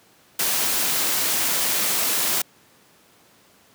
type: noise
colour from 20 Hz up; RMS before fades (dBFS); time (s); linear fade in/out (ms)
white; -22; 0.39-2.42; 5
effects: pink hiss -55 dBFS RMS until 3.74 s + high-pass 150 Hz 12 dB/octave